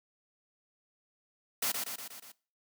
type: noise with echo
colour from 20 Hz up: white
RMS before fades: -31 dBFS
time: 1.62-1.72 s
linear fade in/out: 5 ms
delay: 120 ms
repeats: 5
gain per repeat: -4 dB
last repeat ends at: 2.32 s
effects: noise-tail reverb RT60 0.4 s tail -22 dB re dry + high-pass 200 Hz 12 dB/octave